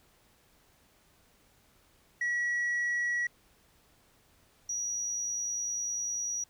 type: tone pair in turn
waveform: sine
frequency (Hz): 1927 / 5795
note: B6 / F#8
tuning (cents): -43 / -37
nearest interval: octave + perfect fifth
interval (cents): 1906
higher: second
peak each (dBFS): -25 / -30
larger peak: first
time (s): 2.21-3.27 / 4.69-6.44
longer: second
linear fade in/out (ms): 5
effects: tanh soft clip ceiling -27 dBFS + pink hiss -65 dBFS RMS until 6.49 s